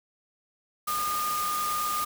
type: tone in noise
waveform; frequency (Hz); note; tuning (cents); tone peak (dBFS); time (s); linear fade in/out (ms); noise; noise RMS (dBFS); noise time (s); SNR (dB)
sine; 1218; D#6; -37; -27; 0.87-2.05; 10; white; -34; 0.87-2.05; +4
effects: none